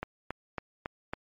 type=click train; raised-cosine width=0.5 ms; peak=-18 dBFS; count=5; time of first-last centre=0.03-1.135 s; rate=3.62 Hz; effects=MP3 48 kbps